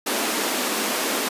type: high-pass noise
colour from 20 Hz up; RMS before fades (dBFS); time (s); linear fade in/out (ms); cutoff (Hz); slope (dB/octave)
pink; -24; 0.06-1.29; 10; 220; 48
effects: resampled to 32000 Hz